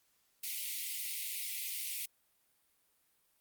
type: high-pass noise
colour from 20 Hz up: white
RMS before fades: -39 dBFS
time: 0.43-2.06 s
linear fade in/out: 10 ms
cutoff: 2000 Hz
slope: 96 dB/octave
effects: white hiss -74 dBFS RMS until 3.4 s + Opus 48 kbps